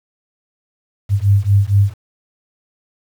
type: beating tone pair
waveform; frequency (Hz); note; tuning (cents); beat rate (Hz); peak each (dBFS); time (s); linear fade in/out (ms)
sine; 98 / 102.3; G2 / G#2; 0 / -26; 4.3; -13; 1.09-1.94; 50
effects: 7-bit